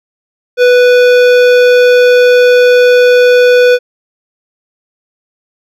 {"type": "tone with hard clipping", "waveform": "sine", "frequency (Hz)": 493.9, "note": "B4", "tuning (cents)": 0, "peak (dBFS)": -5, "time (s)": [0.57, 3.79], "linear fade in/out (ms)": 50, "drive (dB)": 15, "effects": []}